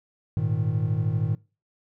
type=chord; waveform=triangle; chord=Ab suspended second; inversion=none; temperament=equal; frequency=103.83 / 116.54 / 155.56 Hz; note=Ab2 / Bb2 / Eb3; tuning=0 / 0 / 0 cents; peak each=-25 dBFS; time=0.37-1.35 s; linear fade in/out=0 ms; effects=noise-tail reverb RT60 0.3 s tail -21 dB re dry